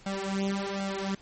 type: tone with flanger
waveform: sawtooth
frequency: 196 Hz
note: G3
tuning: in tune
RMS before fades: -31 dBFS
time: 0.06-1.15 s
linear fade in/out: 5 ms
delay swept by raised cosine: 1.4 to 4.8 ms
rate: 1.3 Hz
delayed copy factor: +0.95
effects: pink hiss -55 dBFS RMS until 1.21 s + MP3 32 kbps